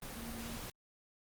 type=tone in noise; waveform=sine; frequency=230.6 Hz; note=A#3; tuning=19 cents flat; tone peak=-45 dBFS; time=0.16-0.57 s; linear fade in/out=2 ms; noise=pink; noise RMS=-45 dBFS; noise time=0.02-0.7 s; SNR=-3 dB; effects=Opus 24 kbps